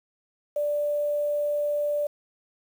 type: tone with quantisation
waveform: sine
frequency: 587.3 Hz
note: D5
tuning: in tune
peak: -23 dBFS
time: 0.56-2.07 s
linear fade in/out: 5 ms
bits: 8
effects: none